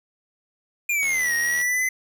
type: exponential two-way sweep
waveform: square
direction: down then up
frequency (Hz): 2431 to 1864.7 to 2041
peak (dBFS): -21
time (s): 0.89-1.89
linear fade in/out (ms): 5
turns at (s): 1.34
type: click train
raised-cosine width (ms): 0.2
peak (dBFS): -19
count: 47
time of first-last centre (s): 1.03-1.614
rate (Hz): 78.8
effects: none